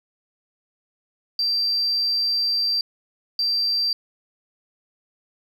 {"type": "tone bursts at uneven times", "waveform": "sine", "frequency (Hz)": 4699, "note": "D8", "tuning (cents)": 0, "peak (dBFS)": -18, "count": 2, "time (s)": [[1.39, 2.81], [3.39, 3.93]], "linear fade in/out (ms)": 2, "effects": ["tanh soft clip ceiling -15 dBFS"]}